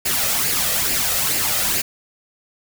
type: noise with flanger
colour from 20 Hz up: white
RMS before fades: -20 dBFS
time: 0.05-1.82 s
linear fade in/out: 10 ms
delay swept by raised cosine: 0.41 to 1.61 ms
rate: 2.3 Hz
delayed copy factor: +0.55
effects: none